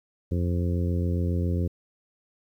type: harmonic tone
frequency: 87.31 Hz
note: F2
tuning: in tune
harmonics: 1 / 2 / 3 / 4 / 5 / 6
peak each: -24 / -30 / -34 / -36 / -38 / -40 dBFS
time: 0.31-1.68 s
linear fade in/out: 10 ms
effects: 10-bit